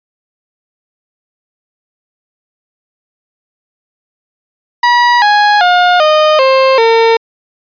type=tone with pitch steps; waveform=30% pulse; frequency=965 / 830.4 / 714.6 / 615 / 529.2 / 455.4 Hz; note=B5 / G#5 / F5 / D#5 / C5 / A#4; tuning=-40 / 0 / +40 / -20 / +20 / -40 cents; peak=-3 dBFS; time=4.83-7.17 s; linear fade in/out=5 ms; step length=390 ms; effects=resampled to 11025 Hz